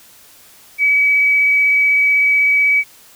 sine tone with vibrato, 2279 Hz, C#7, 47 cents sharp, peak -10 dBFS, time 0.78-2.84 s, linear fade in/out 50 ms, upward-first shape triangle, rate 16 Hz, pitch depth 10 cents each way, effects white hiss -45 dBFS RMS until 3.15 s

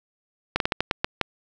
slowing click train, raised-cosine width 0.3 ms, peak -5 dBFS, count 8, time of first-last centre 0.56-1.213 s, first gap 42 ms, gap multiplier 1.26, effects none

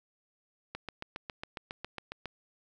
click train, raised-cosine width 0.3 ms, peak -22 dBFS, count 12, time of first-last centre 0.75-2.257 s, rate 7.3 Hz, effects none

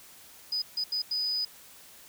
sine tone bursts at uneven times, 4978 Hz, D#8, in tune, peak -27 dBFS, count 4, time 0.52-0.62 / 0.77-0.84 / 0.92-1.02 / 1.11-1.45 s, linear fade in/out 5 ms, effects white hiss -52 dBFS RMS until 2.08 s

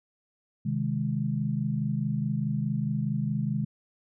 sine chord, Ab major, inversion first, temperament equal, 130.81 / 155.56 / 207.7 Hz, C3 / Eb3 / Ab3, 0 / 0 / 0 cents, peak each -30 dBFS, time 0.65-3.65 s, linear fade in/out 10 ms, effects none

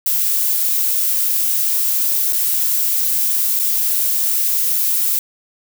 violet noise with dropouts, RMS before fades -17 dBFS, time 0.06-5.19 s, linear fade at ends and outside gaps 1 ms, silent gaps 2.325-2.33 / 3.592-3.597 s, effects none

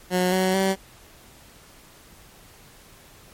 15% pulse tone with pitch steps, 181.9 / 186.91 / 192.05 Hz, F#3 / F#3 / G3, -29 / +18 / -35 cents, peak -13 dBFS, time 0.1-0.76 s, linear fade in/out 50 ms, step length 220 ms, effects pink hiss -50 dBFS RMS until 3.33 s + MP3 64 kbps

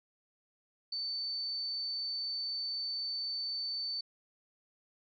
sine tone, 4532 Hz, C#8, 37 cents sharp, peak -34 dBFS, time 0.92-4.01 s, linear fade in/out 5 ms, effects none

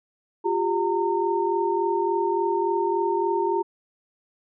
sine tone cluster, 354 / 397.5 / 916 Hz, F4 / G4 / A#5, +23 / +24 / -31 cents, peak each -25 dBFS, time 0.44-3.63 s, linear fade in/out 20 ms, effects none

